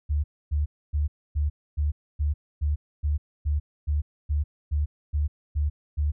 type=tone bursts; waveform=sine; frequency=73.9 Hz; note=D2; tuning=11 cents sharp; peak=-21 dBFS; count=15; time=0.09-6.12 s; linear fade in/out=20 ms; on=150 ms; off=270 ms; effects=none